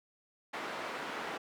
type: band-pass noise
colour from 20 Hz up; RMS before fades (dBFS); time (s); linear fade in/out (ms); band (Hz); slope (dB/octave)
white; -40; 0.53-1.38; 10; 270 to 1600; 12
effects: none